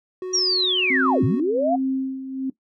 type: tone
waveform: triangle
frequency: 369.1 Hz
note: F#4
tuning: 4 cents flat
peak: -24 dBFS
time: 0.22-1.4 s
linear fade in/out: 2 ms
type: linear two-way sweep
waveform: sine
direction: down then up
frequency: 5800 to 96.4 to 739 Hz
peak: -18 dBFS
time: 0.33-1.76 s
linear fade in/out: 10 ms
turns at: 1.24 s
type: tone with tremolo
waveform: sine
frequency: 264.9 Hz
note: C4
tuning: 22 cents sharp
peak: -19 dBFS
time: 0.9-2.5 s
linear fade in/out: 5 ms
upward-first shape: sine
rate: 1.3 Hz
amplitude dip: 70%
effects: noise-tail reverb RT60 0.1 s tail -17 dB re dry